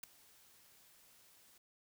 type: noise with ADSR envelope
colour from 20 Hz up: white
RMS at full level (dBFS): -41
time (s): 0.03-1.58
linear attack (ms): 7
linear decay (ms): 4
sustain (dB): -24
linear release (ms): 3
effects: none